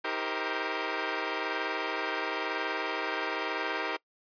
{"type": "chord", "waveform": "10% pulse", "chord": "C minor seventh", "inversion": "first", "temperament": "equal with one note detuned", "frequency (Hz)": [317.8, 392, 466.2, 523.3], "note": ["Eb4", "G4", "Bb4", "C5"], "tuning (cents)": [37, 0, 0, 0], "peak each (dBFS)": [-28, -27, -27, -30], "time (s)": [0.04, 3.97], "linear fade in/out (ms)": 10, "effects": ["noise-tail reverb RT60 0.1 s tail -23 dB re dry", "resampled to 11025 Hz"]}